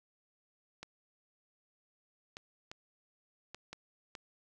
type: clicks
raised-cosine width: 0.2 ms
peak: -27 dBFS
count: 6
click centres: 0.83 / 2.369 / 2.715 / 3.546 / 3.73 / 4.152 s
effects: 11-bit